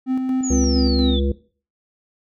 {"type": "tone with tremolo", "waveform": "triangle", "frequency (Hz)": 259.4, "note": "C4", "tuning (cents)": -15, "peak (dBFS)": -15, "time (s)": [0.06, 1.19], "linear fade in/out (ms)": 50, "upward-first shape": "square", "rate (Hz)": 4.3, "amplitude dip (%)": 35}
{"type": "exponential sweep", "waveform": "sine", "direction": "down", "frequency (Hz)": [7040, 3400], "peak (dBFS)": -25, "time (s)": [0.43, 1.2], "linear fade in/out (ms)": 10}
{"type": "harmonic tone", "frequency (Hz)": 69.3, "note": "C#2", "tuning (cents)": 0, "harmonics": [1, 3, 5, 7], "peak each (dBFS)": [-19, -24, -26, -27], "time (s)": [0.5, 1.32], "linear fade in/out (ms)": 5}
{"effects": ["noise-tail reverb RT60 0.4 s tail -18 dB re dry"]}